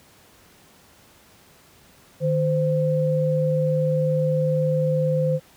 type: tone pair together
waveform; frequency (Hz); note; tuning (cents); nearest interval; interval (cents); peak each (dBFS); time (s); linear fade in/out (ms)
sine; 153.71 / 517; D#3 / C5; -21 / -21; octave + major sixth; 2100; -21; 2.2-5.4; 50
effects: pink hiss -53 dBFS RMS until 5.56 s + high-pass 60 Hz 12 dB/octave